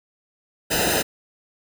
pink noise with comb filter, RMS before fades -21 dBFS, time 0.7-1.03 s, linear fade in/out 20 ms, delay 0.89 ms, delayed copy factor -0.9, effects none

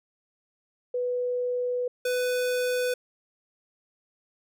sine / square tone pair in turn, 493.9 / 498.2 Hz, B4 / B4, 0 / +15 cents, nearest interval unison, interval 15 cents, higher second, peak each -25 dBFS, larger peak neither, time 0.94-1.88 / 2.05-2.94 s, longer first, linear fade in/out 5 ms, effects none

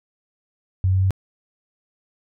sine tone with pitch steps, 93.6 / 94.41 / 95.24 Hz, F#2 / F#2 / G2, +20 / +35 / -49 cents, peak -15 dBFS, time 0.84-1.107 s, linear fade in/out 0 ms, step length 89 ms, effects none

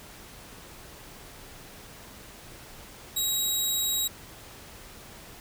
15% pulse tone, 3830 Hz, A#7, 46 cents sharp, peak -18 dBFS, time 3.16-4.08 s, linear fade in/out 10 ms, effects pink hiss -47 dBFS RMS until 5.4 s

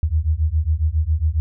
sine beating tone pair, 74.9 / 82.2 Hz, D2 / E2, +35 / -4 cents, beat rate 7.3 Hz, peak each -19 / -19 dBFS, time 0.03-1.4 s, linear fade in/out 0 ms, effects none

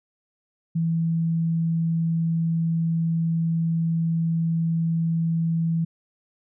sine tone, 164.81 Hz, E3, in tune, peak -20 dBFS, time 0.75-5.85 s, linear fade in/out 10 ms, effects none

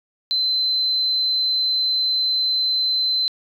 triangle tone, 4065 Hz, B7, 49 cents sharp, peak -14 dBFS, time 0.31-3.28 s, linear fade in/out 0 ms, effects tanh soft clip ceiling -16 dBFS

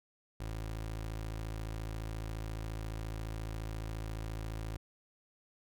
25% pulse tone, 54.4 Hz, A1, 19 cents flat, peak -34 dBFS, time 0.4-4.77 s, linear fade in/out 5 ms, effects none

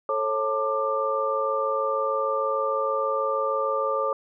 sine tone cluster, 438.6 / 545 / 894 / 1187 Hz, A4 / C#5 / A5 / D6, -6 / -29 / +27 / +18 cents, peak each -30 / -26 / -34 / -26 dBFS, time 0.09-4.13 s, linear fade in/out 2 ms, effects none

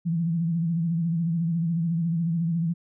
sine tone with vibrato, 167.1 Hz, E3, 24 cents sharp, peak -22 dBFS, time 0.05-2.74 s, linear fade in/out 20 ms, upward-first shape sine, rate 14 Hz, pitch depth 69 cents each way, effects none

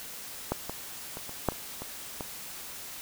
clicks, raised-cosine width 1 ms, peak -13 / -20 / -25 / -27 / -10 / -27 / -23 / -20 dBFS, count 8, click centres 0.52 / 0.696 / 1.171 / 1.294 / 1.487 / 1.521 / 1.82 / 2.208 s, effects white hiss -42 dBFS RMS until 3.01 s

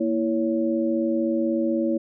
sine tone cluster, 233.5 / 329.6 / 557 Hz, A#3 / E4 / C#5, +3 / 0 / +8 cents, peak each -25 / -23 / -27 dBFS, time 0-1.98 s, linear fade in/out 10 ms, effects none

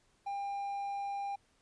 triangle tone, 800 Hz, G5, 35 cents sharp, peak -33 dBFS, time 0.26-1.36 s, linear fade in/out 10 ms, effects pink hiss -71 dBFS RMS until 1.61 s + resampled to 22050 Hz

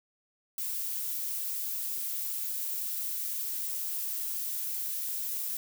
violet noise, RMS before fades -34 dBFS, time 0.58-5.57 s, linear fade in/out 2 ms, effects none

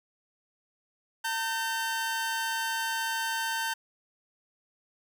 sawtooth tone pair together, 905 / 1546 Hz, A5 / G6, +48 / -24 cents, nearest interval major sixth, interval 928 cents, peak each -28 dBFS, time 1.24-3.74 s, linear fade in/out 10 ms, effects none

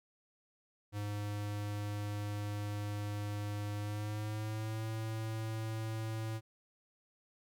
square tone with pitch glide, 103.4 to 110.82 Hz, G#2 to A2, -7 to +13 cents, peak -37 dBFS, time 0.92-6.41 s, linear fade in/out 50 ms, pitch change +120 cents, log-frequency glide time 3.77-4.86 s, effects none

